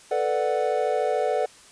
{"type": "chord", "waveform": "triangle", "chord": "B minor seventh", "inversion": "third", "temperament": "equal", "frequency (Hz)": [440, 493.9, 587.3, 740], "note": ["A4", "B4", "D5", "F#5"], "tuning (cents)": [0, 0, 0, 0], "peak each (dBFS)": -25, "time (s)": [0.11, 1.46], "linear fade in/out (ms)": 5, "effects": ["white hiss -50 dBFS RMS until 1.71 s", "resampled to 22050 Hz"]}